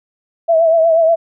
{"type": "tone with vibrato", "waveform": "sine", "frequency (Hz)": 656, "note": "E5", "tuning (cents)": -9, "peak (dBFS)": -8, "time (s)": [0.48, 1.16], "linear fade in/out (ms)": 20, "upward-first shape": "triangle", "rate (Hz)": 8.3, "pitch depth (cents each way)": 59, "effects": []}